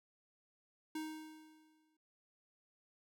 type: tone with exponential decay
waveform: square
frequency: 312.3 Hz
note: D#4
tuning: 7 cents sharp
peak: -39 dBFS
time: 0.95-1.97 s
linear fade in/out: 5 ms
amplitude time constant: 220 ms
effects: none